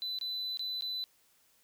triangle tone with dropouts, 4002 Hz, B7, 22 cents sharp, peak -32 dBFS, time 0.02-1.04 s, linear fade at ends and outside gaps 0 ms, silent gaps 0.187-0.212 / 0.572-0.594 / 0.809-0.822 s, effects tanh soft clip ceiling -28 dBFS + white hiss -68 dBFS RMS until 1.63 s

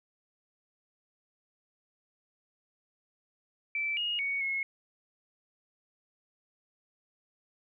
sine tone with pitch steps, 2325 / 2867 / 2230 / 2174 Hz, D7 / F7 / C#7 / C#7, -18 / +45 / +10 / -34 cents, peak -29 dBFS, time 3.75-4.63 s, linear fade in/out 2 ms, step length 220 ms, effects none

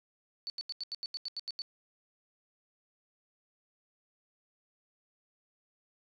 sine tone bursts, 4485 Hz, C#8, 19 cents sharp, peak -35 dBFS, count 11, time 0.47-1.619 s, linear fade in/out 0 ms, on 29 ms, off 83 ms, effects none

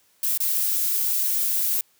violet noise with dropouts, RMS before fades -23 dBFS, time 0.23-1.81 s, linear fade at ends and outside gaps 2 ms, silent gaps 0.376-0.403 s, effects white hiss -62 dBFS RMS until 1.99 s + high-pass 80 Hz 12 dB/octave

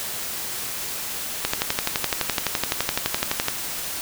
click train, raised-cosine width 0.2 ms, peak -3 dBFS, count 25, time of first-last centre 1.45-3.484 s, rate 11.8 Hz, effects white hiss -30 dBFS RMS until 4.01 s

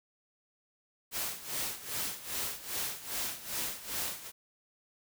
white noise with tremolo, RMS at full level -34 dBFS, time 1.11-4.32 s, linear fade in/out 50 ms, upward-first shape sine, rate 2.5 Hz, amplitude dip 80%, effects none

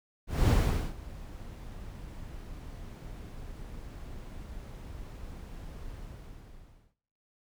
brown noise with ADSR envelope, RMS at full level -21 dBFS, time 0.27-6.95 s, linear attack 220 ms, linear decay 440 ms, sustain -22 dB, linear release 990 ms, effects noise-tail reverb RT60 0.7 s tail -21 dB re dry

